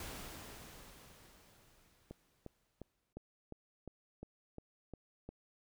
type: noise with exponential decay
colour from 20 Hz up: pink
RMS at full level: -45 dBFS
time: 0-3.13 s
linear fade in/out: 2 ms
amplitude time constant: 680 ms
type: click train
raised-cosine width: 2 ms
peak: -33 dBFS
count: 10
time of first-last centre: 2.11-5.29 s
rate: 2.83 Hz
effects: none